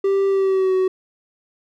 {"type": "tone with pitch glide", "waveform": "triangle", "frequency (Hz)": [392, 374.7], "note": ["G4", "F#4"], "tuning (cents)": [0, 22], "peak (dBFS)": -13, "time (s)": [0.04, 0.88], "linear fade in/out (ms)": 5, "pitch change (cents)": -78, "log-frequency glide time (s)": [0.28, 0.74], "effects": []}